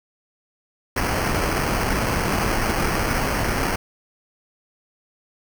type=noise with sample-and-hold; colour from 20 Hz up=pink; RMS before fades=-22 dBFS; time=0.96-3.76 s; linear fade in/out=5 ms; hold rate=3675 Hz; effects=none